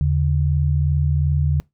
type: tone pair together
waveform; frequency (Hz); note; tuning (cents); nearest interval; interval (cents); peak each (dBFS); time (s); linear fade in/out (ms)
sine; 80.15 / 142.9; E2 / D3; -48 / -47; minor seventh; 1001; -18; 0.01-1.6; 0
effects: noise-tail reverb RT60 0.2 s tail -25 dB re dry